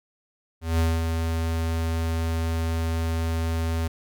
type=tone with ADSR envelope; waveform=square; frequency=82 Hz; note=E2; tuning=9 cents flat; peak=-19 dBFS; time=0.61-3.88 s; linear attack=180 ms; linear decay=220 ms; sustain=-5 dB; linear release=9 ms; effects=none